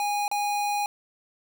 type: tone with dropouts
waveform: square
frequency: 822 Hz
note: G#5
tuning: 18 cents flat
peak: -25 dBFS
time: 0-0.86 s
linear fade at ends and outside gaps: 1 ms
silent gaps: 0.28-0.314 s
effects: none